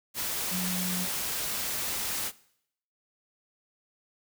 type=tone in noise; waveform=sine; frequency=182 Hz; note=F#3; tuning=28 cents flat; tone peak=-30 dBFS; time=0.5-1.08 s; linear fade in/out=50 ms; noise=white; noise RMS=-32 dBFS; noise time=0.14-2.32 s; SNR=-1 dB; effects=noise-tail reverb RT60 0.7 s tail -20 dB re dry